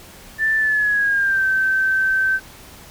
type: tone with pitch glide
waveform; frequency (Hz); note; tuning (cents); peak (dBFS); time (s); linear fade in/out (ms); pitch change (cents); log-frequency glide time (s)
sine; 1767 to 1547.2; A6 to G6; +7 to -23; -15; 0.38-2.4; 50; -230; 0.57-1.46
effects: pink hiss -42 dBFS RMS until 2.9 s